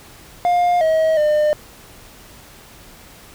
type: tone with pitch steps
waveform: triangle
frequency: 707 / 637 / 603 Hz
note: F5 / D#5 / D5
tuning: +21 / +41 / +46 cents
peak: -11 dBFS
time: 0.45-1.53 s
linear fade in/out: 0 ms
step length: 360 ms
effects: pink hiss -43 dBFS RMS until 3.34 s